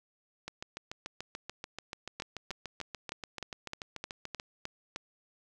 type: two click trains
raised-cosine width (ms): 0.2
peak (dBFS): -20 / -22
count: 10 / 28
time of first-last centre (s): 2.2-4.961 / 0.48-4.399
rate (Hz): 3.26 / 6.89
effects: none